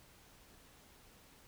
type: silence
effects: pink hiss -62 dBFS RMS until 1.47 s